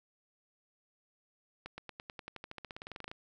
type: accelerating click train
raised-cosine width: 0.3 ms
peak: -27 dBFS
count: 22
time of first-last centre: 1.66-3.115 s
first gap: 120 ms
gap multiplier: 0.94
effects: none